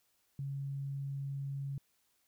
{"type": "tone", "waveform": "sine", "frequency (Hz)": 138.59, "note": "C#3", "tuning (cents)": 0, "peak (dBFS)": -36, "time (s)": [0.39, 1.78], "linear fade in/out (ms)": 2, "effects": ["white hiss -75 dBFS RMS until 2.27 s"]}